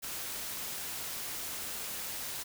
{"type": "noise", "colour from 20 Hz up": "white", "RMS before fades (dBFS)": -39, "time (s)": [0.02, 2.44], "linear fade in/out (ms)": 20, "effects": []}